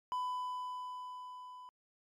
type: tone with level ramp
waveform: triangle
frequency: 1000 Hz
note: B5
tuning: 21 cents sharp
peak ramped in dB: -31 to -47 dBFS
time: 0.12-1.69 s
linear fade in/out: 0 ms
effects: MP3 96 kbps